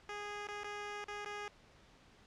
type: tone with dropouts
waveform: 10% pulse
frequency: 412.7 Hz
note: G#4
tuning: 11 cents flat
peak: -33 dBFS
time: 0.09-1.48 s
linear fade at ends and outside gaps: 1 ms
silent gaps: 0.471-0.486 / 0.634-0.644 / 1.042-1.083 / 1.248-1.258 s
effects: pink hiss -63 dBFS RMS until 2.26 s + low-pass 5000 Hz 12 dB/octave